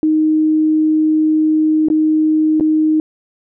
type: tone with dropouts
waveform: sine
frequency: 311.1 Hz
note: D#4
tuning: in tune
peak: -10 dBFS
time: 0.03-3 s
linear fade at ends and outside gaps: 1 ms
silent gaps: 1.885-1.901 / 2.599-2.608 s
effects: none